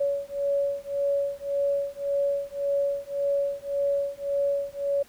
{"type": "beating tone pair", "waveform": "sine", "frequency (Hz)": [562, 563.8], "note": ["C#5", "C#5"], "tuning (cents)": [24, 29], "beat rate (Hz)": 1.8, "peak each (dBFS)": [-27, -27], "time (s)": [0, 5.03], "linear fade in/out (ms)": 10, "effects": ["pink hiss -55 dBFS RMS until 5.08 s"]}